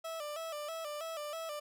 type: tone with vibrato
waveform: 30% pulse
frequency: 622.3 Hz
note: D#5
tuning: in tune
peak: -36 dBFS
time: 0.04-1.6 s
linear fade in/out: 10 ms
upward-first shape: square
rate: 3.1 Hz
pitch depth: 84 cents each way
effects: none